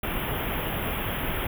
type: band-stop noise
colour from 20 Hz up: pink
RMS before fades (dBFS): -29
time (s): 0.03-1.47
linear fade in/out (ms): 5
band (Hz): 3400 to 11000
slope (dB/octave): 96
effects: none